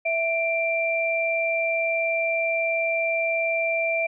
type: tone pair together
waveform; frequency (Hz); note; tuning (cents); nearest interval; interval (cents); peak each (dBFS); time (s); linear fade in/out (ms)
sine; 659.3 / 2361; E5 / D7; 0 / +9; octave + minor seventh; 2209; -24 / -24; 0.05-4.07; 10
effects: none